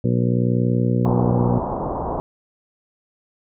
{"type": "harmonic tone", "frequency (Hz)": 60.6, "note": "B1", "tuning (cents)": -32, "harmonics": [2, 3, 4, 5, 6, 7, 8, 9], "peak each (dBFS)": [-19, -22, -23, -32, -28, -36, -28, -35], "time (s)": [0.04, 1.59], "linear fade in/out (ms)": 5}
{"type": "low-pass noise", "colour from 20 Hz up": "white", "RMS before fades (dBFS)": -25, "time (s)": [1.05, 2.2], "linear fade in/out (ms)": 0, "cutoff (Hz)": 1000, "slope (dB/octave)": 48}
{"effects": []}